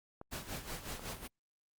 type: clicks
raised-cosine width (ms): 1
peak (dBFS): -32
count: 3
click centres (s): 0.214 / 0.995 / 1.058
type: noise with tremolo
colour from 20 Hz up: pink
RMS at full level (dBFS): -41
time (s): 0.31-1.28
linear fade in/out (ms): 20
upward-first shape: sine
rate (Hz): 5.4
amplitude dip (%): 70
effects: Opus 48 kbps